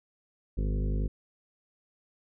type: harmonic tone with a mistuned harmonic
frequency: 51.2 Hz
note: G#1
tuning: 24 cents flat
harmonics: 1 / 2 / 3 / 4 / 5 / 7 / 8 / 9 / 10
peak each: -27 / -36 / -37 / -40 / -41 / -45 / -46 / -49 / -51 dBFS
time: 0.57-1.08 s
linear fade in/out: 10 ms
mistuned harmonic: 3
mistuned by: -21 cents
effects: none